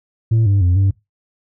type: tone with pitch steps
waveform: sine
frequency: 112.5 / 99.4 / 89.3 / 97.4 Hz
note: A2 / G2 / F2 / G2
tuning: +39 / +25 / +39 / -11 cents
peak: -8 dBFS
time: 0.31-0.91 s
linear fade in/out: 10 ms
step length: 150 ms
effects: noise-tail reverb RT60 0.2 s tail -22 dB re dry + tanh soft clip ceiling -10 dBFS